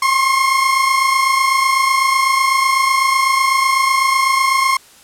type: tone pair together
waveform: 30% pulse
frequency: 1063 / 1091 Hz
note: C6 / C#6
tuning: +27 / -28 cents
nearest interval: unison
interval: 45 cents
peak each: -11 / -15 dBFS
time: 0.02-4.77 s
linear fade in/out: 5 ms
effects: white hiss -45 dBFS RMS until 5.03 s + low-pass 11000 Hz 12 dB/octave